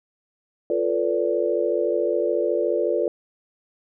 sine chord, B half-diminished seventh, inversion second, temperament equal with one note detuned, 349.2 / 440 / 493.9 / 579.2 Hz, F4 / A4 / B4 / D5, 0 / 0 / 0 / -24 cents, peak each -25 dBFS, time 0.7-3.08 s, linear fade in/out 2 ms, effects none

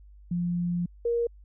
sine tone pair in turn, 174.61 / 470.6 Hz, F3 / A#4, 0 / +16 cents, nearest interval octave + perfect fourth, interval 1716 cents, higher second, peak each -25 / -23 dBFS, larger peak second, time 0.31-0.86 / 1.05-1.27 s, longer first, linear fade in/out 5 ms, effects added 50 Hz sine -48 dBFS peak until 1.44 s

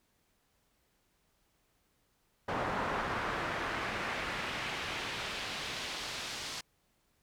brown noise with band-pass filter sweep, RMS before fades -37 dBFS, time 2.48-6.61 s, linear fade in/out 5 ms, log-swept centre 1100 to 5100 Hz, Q 1.1, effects pink hiss -74 dBFS RMS until 7.22 s

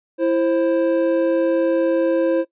triangle tone pair together, 332.6 / 528 Hz, E4 / C5, +16 / +16 cents, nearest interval minor sixth, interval 800 cents, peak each -16 dBFS, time 0.18-2.45 s, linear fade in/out 50 ms, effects noise-tail reverb RT60 0.1 s tail -19 dB re dry + resampled to 8000 Hz

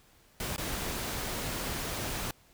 pink noise with dropouts, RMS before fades -35 dBFS, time 0.4-2.31 s, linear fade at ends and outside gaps 2 ms, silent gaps 0.563-0.58 s, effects pink hiss -62 dBFS RMS until 2.53 s

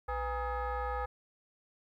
sine tone with frequency modulation, 379.6 Hz, F#4, 44 cents sharp, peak -31 dBFS, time 0.08-1.06 s, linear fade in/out 10 ms, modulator 440 Hz, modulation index 2.4, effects tanh soft clip ceiling -28 dBFS + 12-bit

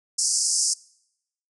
pink band-pass noise, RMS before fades -23 dBFS, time 0.18-0.74 s, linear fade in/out 10 ms, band 4900 to 9800 Hz, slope 96 dB/octave, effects noise-tail reverb RT60 0.8 s tail -24 dB re dry

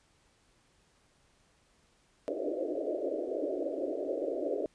white band-pass noise, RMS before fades -34 dBFS, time 2.28-4.66 s, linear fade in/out 0 ms, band 280 to 640 Hz, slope 96 dB/octave, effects pink hiss -68 dBFS RMS until 4.74 s + resampled to 22050 Hz

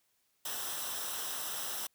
white noise with comb filter, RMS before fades -38 dBFS, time 0.45-1.87 s, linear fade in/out 5 ms, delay 0.44 ms, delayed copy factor -0.65, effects white hiss -75 dBFS RMS until 1.94 s

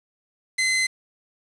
sawtooth tone, 2053 Hz, C7, 33 cents flat, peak -16 dBFS, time 0.58-0.87 s, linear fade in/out 10 ms, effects resampled to 24000 Hz + 7-bit

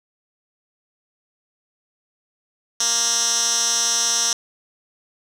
10% pulse tone with band-pass filter, 233.1 Hz, A#3, in tune, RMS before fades -20 dBFS, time 2.8-4.33 s, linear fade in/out 2 ms, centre 6000 Hz, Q 3.9, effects none

